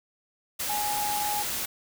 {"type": "tone in noise", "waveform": "sine", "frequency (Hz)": 832, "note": "G#5", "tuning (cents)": 3, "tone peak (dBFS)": -28, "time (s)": [0.69, 1.43], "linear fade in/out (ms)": 10, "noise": "white", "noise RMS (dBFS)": -31, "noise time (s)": [0.59, 1.66], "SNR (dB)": 0, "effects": []}